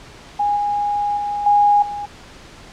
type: tone with level steps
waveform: sine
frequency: 822 Hz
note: G#5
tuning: 18 cents flat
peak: -15 / -17 / -20 / -10 / -24 dBFS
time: 0.39-2.06 s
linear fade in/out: 10 ms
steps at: 0.56 / 1.17 / 1.46 / 1.82 s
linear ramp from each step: 5 ms
effects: pink hiss -41 dBFS RMS until 2.72 s + low-pass 6000 Hz 12 dB/octave